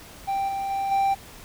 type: tone with level steps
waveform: triangle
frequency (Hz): 785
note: G5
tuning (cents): +2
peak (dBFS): -21 / -24 / -22 / -17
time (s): 0.27-1.15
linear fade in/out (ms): 20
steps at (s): 0.48 / 0.7 / 0.91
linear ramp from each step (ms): 10
effects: pink hiss -45 dBFS RMS until 1.44 s